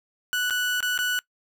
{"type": "tone with dropouts", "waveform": "30% pulse", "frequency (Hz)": 1480, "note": "F#6", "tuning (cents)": 0, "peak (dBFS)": -20, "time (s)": [0.33, 1.19], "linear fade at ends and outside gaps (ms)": 0, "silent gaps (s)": [[0.499, 0.507], [0.805, 0.827], [0.977, 0.989]], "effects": ["noise-tail reverb RT60 0.1 s tail -22 dB re dry"]}